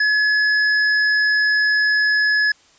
square tone, 1700 Hz, G#6, 40 cents sharp, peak -15 dBFS, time 0-2.52 s, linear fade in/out 5 ms, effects white hiss -53 dBFS RMS until 2.78 s + resampled to 16000 Hz

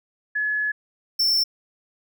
sine / square tone pair in turn, 1703 / 5385 Hz, G#6 / E8, +43 / +36 cents, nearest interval octave + minor sixth, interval 1993 cents, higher second, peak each -21 / -18 dBFS, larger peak second, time 0.35-0.72 / 1.19-1.44 s, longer first, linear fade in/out 10 ms, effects none

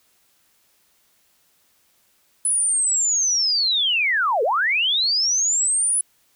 sine linear two-way sweep, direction down then up, 10110 to 415.3 to 10110 Hz, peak -17 dBFS, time 2.45-6.01 s, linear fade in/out 2 ms, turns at 4.43 s, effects white hiss -62 dBFS RMS until 6.35 s

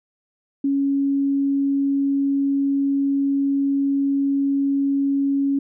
sine tone, 277.5 Hz, C#4, 2 cents sharp, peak -17 dBFS, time 0.64-5.59 s, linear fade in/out 5 ms, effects none

